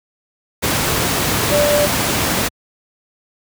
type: tone in noise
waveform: sine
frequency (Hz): 586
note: D5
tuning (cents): -4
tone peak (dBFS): -13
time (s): 1.51-1.87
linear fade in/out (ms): 20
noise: pink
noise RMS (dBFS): -17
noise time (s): 0.62-2.49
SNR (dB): +1
effects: high-pass 80 Hz 12 dB/octave